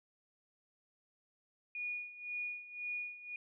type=tone with tremolo; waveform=sine; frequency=2450 Hz; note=D#7; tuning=27 cents flat; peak=-36 dBFS; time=1.75-3.36 s; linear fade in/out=2 ms; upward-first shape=sine; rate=1.9 Hz; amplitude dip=80%; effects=none